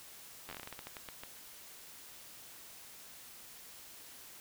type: slowing click train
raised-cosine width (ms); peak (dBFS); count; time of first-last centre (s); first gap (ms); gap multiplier
0.3; -28; 15; 0.49-1.235; 10; 1.23
effects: white hiss -53 dBFS RMS until 4.4 s